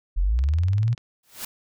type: linear sweep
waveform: sine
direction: up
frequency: 38.56 to 121.6 Hz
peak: -18 dBFS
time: 0.16-0.95 s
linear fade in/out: 20 ms
type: click train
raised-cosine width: 0.2 ms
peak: -24 dBFS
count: 13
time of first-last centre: 0.39-0.978 s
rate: 20.4 Hz
type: noise with exponential growth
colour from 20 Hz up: white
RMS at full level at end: -29 dBFS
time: 1.23-1.45 s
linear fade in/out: 5 ms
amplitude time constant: 47 ms
effects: none